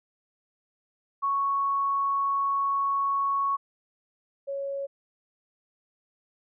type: tone pair in turn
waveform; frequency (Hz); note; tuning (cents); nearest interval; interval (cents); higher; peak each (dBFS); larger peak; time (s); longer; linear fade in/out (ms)
sine; 1108.7 / 554.4; C#6 / C#5; 0 / 0; octave; 1200; first; -23 / -29; first; 1.22-3.57 / 4.47-4.87; first; 20
effects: none